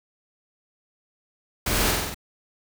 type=noise with echo; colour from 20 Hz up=pink; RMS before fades=-25 dBFS; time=1.66-1.91 s; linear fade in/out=5 ms; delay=47 ms; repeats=5; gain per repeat=-2 dB; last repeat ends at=2.145 s; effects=none